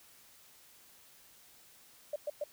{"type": "tone bursts", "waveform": "sine", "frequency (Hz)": 592, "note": "D5", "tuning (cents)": 14, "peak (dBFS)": -32, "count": 3, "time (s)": [2.13, 2.44], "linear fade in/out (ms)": 5, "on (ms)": 30, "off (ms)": 110, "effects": ["white hiss -60 dBFS RMS until 2.52 s"]}